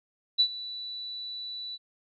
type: tone with ADSR envelope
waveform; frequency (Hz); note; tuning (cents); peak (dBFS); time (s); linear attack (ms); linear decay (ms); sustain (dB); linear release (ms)
sine; 3960; B7; +4; -17; 0.38-1.78; 22; 73; -18; 36
effects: none